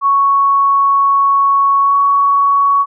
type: tone with pitch glide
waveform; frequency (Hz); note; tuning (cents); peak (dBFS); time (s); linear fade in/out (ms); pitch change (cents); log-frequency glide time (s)
sine; 1110 to 1119.7; C#6 to C#6; +2 to +17; -8; 0.01-2.86; 50; +15; 1.82-1.95
effects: none